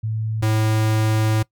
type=tone pair in turn; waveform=sine / square; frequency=110 / 109.18 Hz; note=A2 / A2; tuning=0 / -13 cents; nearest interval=unison; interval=13 cents; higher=first; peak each=-21 / -17 dBFS; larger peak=second; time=0.03-0.42 / 0.42-1.43 s; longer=second; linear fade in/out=10 ms; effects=noise-tail reverb RT60 0.1 s tail -22 dB re dry